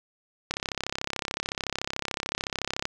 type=click train; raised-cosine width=0.2 ms; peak=-11 dBFS; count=80; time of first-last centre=0.51-2.854 s; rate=33.7 Hz; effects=none